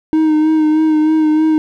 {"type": "tone with vibrato", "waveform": "triangle", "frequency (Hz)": 311.1, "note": "D#4", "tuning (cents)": 0, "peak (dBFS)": -7, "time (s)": [0.13, 1.58], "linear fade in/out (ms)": 0, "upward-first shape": "sine", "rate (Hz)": 3.2, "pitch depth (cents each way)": 27, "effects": []}